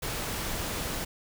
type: noise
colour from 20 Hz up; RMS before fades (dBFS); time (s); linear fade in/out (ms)
pink; -33; 0.02-1.05; 10
effects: none

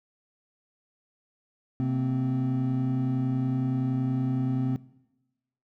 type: tone cluster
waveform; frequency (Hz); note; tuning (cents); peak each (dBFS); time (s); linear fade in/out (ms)
triangle; 129.4 / 228.9 / 259.6; C3 / A#3 / C4; -19 / -31 / -13; -25 / -33 / -26; 1.8-4.76; 0
effects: noise-tail reverb RT60 1.0 s tail -20 dB re dry

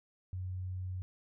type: tone with vibrato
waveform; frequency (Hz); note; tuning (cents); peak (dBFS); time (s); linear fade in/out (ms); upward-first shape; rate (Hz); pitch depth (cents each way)
sine; 92.2; F#2; -6; -36; 0.33-1.02; 0; square; 20; 12
effects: none

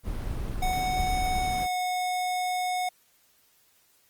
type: noise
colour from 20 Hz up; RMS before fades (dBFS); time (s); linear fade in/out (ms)
brown; -31; 0.03-1.68; 50
type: tone with pitch glide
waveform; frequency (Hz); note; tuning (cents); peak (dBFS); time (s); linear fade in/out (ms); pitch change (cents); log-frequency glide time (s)
square; 740 to 729.4; F#5 to F#5; 0 to -25; -27; 0.62-2.89; 5; -25; 1.43-1.72
effects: white hiss -64 dBFS RMS until 4.09 s + Opus 24 kbps

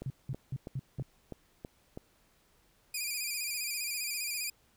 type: click train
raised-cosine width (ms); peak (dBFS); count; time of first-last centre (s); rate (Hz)
2; -27; 7; 0.02-1.974; 3.07
type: tone bursts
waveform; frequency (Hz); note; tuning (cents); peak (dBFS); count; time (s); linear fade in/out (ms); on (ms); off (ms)
sine; 132.7; C3; +25; -32; 5; 0.06-1.025; 2; 41; 190
type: tone with vibrato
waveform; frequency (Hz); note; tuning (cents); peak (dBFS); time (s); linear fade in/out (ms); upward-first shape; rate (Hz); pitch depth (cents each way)
10% pulse; 2411; D7; +45; -25; 2.94-4.5; 5; square; 15; 46
effects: pink hiss -68 dBFS RMS until 4.76 s

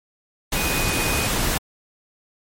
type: tone in noise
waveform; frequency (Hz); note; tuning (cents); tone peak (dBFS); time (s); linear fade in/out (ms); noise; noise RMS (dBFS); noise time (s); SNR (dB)
sine; 2489; D#7; 0; -27; 0.56-1.27; 5; pink; -22; 0.52-1.58; -8
effects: MP3 64 kbps

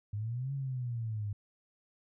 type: exponential two-way sweep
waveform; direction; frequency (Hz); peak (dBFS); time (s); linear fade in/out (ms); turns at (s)
sine; up then down; 100.7 to 140 to 100.7; -33; 0.13-1.33; 5; 0.53
effects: none

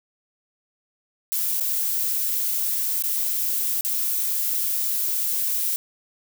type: noise with dropouts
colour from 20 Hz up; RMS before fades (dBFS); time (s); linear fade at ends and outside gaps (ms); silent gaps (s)
violet; -24; 1.32-5.76; 0; 1.599-1.608 / 3.023-3.038 / 3.809-3.849
effects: none

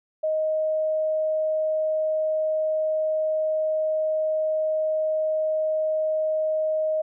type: tone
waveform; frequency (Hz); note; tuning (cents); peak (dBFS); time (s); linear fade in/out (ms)
sine; 625; D#5; +8; -21; 0.23-7.02; 10
effects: none

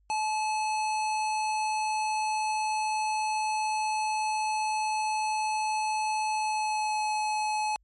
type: tone with pitch glide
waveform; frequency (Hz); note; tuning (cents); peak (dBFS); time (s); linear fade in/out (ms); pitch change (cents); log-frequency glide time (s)
square; 862 to 854.6; A5 to G#5; -36 to +49; -27; 0.1-7.76; 0; -15; 6.34-7.01
effects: added 50 Hz sine -62 dBFS peak until 7.83 s + MP3 48 kbps

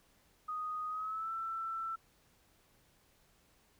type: tone with pitch glide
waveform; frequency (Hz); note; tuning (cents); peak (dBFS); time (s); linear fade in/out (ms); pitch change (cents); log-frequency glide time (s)
sine; 1244.5 to 1333.8; D#6 to E6; 0 to +20; -36; 0.48-1.96; 10; +120; 0.88-1.32
effects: pink hiss -69 dBFS RMS until 3.79 s

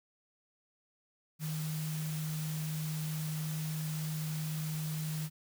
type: tone in noise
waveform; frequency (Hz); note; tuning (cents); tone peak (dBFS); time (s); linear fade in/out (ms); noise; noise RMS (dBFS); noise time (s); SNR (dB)
sine; 155.56; D#3; 0; -34; 1.39-5.3; 50; white; -45; 1.39-5.3; +8
effects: none

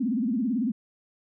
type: tone with vibrato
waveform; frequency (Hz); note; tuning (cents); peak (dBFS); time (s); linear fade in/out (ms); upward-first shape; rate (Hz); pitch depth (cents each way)
sine; 238.1; A#3; +37; -23; 0-0.72; 10; sine; 18; 220
effects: none

